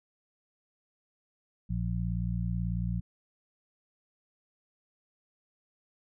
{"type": "harmonic tone", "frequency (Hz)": 58.27, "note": "A#1", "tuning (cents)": 0, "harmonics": [1, 2, 3], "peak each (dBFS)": [-33, -33, -33], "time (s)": [1.69, 3.01], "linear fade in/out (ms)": 20, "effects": []}